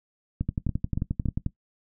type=two click trains; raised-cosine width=5 ms; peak=-14 / -14 dBFS; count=4 / 12; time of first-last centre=0.41-1.257 / 0.49-1.463 s; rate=3.54 / 11.3 Hz; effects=noise-tail reverb RT60 0.1 s tail -17 dB re dry